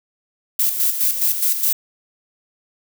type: noise with tremolo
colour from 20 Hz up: violet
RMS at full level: -17 dBFS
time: 0.59-1.73 s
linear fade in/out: 5 ms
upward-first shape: square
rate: 4.8 Hz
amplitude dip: 55%
effects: none